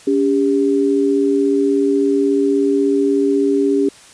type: tone pair together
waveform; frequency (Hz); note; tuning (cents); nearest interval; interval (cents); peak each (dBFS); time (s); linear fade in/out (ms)
sine; 282.5 / 398.9; C#4 / G4; +33 / +30; tritone; 597; -15; 0.07-3.89; 5
effects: white hiss -43 dBFS RMS until 4.13 s + resampled to 22050 Hz